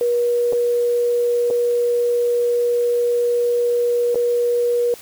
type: tone with dropouts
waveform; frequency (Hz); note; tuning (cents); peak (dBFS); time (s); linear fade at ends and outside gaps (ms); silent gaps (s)
sine; 480.3; B4; -48; -15; 0.01-4.94; 1; 0.525-0.531 / 1.502-1.508 / 4.146-4.156
effects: white hiss -41 dBFS RMS until 5.01 s